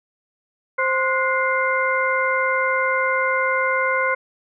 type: harmonic tone with a mistuned harmonic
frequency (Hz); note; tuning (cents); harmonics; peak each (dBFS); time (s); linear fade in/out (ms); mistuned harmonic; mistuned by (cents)
523.3; C5; 0; 1 / 2 / 3 / 4; -23 / -23 / -23 / -23; 0.78-4.15; 10; 3; -130
effects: none